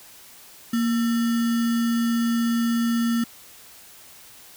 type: tone with sample-and-hold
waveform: sine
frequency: 233.1 Hz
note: A#3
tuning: in tune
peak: -19 dBFS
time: 0.73-3.24 s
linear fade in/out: 5 ms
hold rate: 1575 Hz
effects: white hiss -47 dBFS RMS until 4.56 s